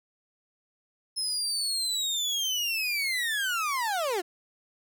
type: linear sweep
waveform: 30% pulse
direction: down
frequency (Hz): 5190 to 329.6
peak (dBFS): -24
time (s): 1.16-4.22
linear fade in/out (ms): 20
effects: none